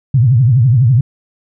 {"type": "tone with vibrato", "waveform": "sine", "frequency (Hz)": 123.47, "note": "B2", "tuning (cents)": 0, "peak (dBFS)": -6, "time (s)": [0.14, 1.01], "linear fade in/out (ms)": 5, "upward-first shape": "triangle", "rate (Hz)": 12, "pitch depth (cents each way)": 260, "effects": []}